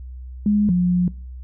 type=tone pair in turn; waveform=sine; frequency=207.7 / 178.47 Hz; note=G#3 / F3; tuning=0 / +38 cents; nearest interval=minor third; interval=262 cents; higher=first; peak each=-14 dBFS; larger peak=neither; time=0.46-0.69 / 0.69-1.08 s; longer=second; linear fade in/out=2 ms; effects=noise-tail reverb RT60 0.4 s tail -22 dB re dry + added 63 Hz sine -32 dBFS peak until 1.43 s